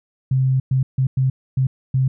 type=tone bursts at uneven times; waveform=sine; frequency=131.4 Hz; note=C3; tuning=8 cents sharp; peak=-14 dBFS; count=6; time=0.31-0.6 / 0.71-0.83 / 0.98-1.07 / 1.17-1.3 / 1.57-1.67 / 1.94-2.08 s; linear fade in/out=5 ms; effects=none